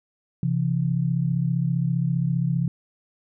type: tone pair together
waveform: sine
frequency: 132.8 / 167.93 Hz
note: C3 / E3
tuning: +26 / +32 cents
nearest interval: major third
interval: 406 cents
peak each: -23 dBFS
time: 0.43-2.68 s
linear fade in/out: 2 ms
effects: none